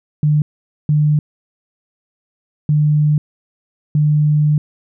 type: tone bursts at uneven times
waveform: sine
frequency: 150 Hz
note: D3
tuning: 37 cents sharp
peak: -10 dBFS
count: 4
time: 0.23-0.42 / 0.89-1.19 / 2.69-3.18 / 3.95-4.58 s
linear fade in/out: 2 ms
effects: none